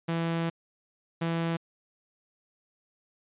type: tone pair in turn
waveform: sawtooth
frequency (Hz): 166.3 / 166.3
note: E3 / E3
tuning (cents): +16 / +16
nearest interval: unison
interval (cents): 0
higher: neither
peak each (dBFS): -23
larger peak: neither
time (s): 0.08-0.5 / 1.21-1.57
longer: first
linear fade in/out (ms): 10
effects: resampled to 8000 Hz